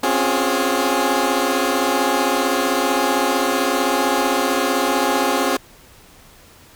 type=chord; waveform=15% pulse; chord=Db major seventh; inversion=third; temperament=equal with one note detuned; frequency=261.6 / 277.2 / 356.2 / 415.3 Hz; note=C4 / Db4 / F4 / Ab4; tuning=0 / 0 / +34 / 0 cents; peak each=-16 dBFS; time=0.03-5.57 s; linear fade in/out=5 ms; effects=pink hiss -47 dBFS RMS until 6.75 s